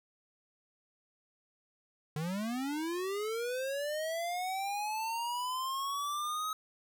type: linear sweep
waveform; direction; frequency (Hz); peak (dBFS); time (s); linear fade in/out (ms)
square; up; 146.83 to 1276; -34; 2.16-6.53; 2
effects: none